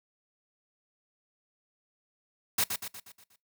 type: noise with echo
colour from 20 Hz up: white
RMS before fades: -26 dBFS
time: 2.58-2.64 s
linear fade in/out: 5 ms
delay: 120 ms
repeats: 6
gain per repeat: -6 dB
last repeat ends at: 3.36 s
effects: noise-tail reverb RT60 0.2 s tail -22 dB re dry